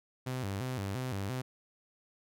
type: tone with vibrato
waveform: sawtooth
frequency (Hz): 112.3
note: A2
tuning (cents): +36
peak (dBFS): -30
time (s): 0.26-1.42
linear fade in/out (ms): 10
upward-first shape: square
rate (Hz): 2.9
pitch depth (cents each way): 230
effects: none